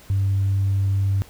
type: tone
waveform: sine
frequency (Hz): 98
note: G2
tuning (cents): 0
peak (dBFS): -16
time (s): 0.1-1.22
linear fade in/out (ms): 0
effects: tanh soft clip ceiling -14 dBFS + pink hiss -48 dBFS RMS until 1.29 s